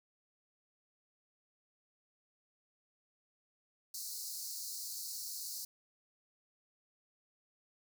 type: high-pass noise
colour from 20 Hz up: pink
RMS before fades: -43 dBFS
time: 3.94-5.65 s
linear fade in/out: 5 ms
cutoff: 4200 Hz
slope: 96 dB/octave
effects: none